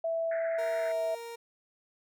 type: tone with pitch glide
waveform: sine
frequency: 659.3 to 654 Hz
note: E5 to E5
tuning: 0 to -14 cents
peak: -28 dBFS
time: 0.04-1.15 s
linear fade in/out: 5 ms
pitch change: -14 cents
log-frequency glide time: 0.78-0.87 s
type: band-pass noise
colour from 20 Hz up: white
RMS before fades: -44 dBFS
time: 0.31-0.92 s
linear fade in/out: 5 ms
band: 1400 to 2100 Hz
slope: 96 dB/octave
type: tone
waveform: 30% pulse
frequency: 466.2 Hz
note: A#4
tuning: in tune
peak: -37 dBFS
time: 0.58-1.36 s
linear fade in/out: 10 ms
effects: none